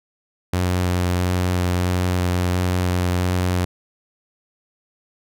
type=tone with vibrato; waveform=sawtooth; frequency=90.1 Hz; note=F#2; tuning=45 cents flat; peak=-14 dBFS; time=0.53-3.65 s; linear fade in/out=5 ms; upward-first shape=square; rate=1.5 Hz; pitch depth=9 cents each way; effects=none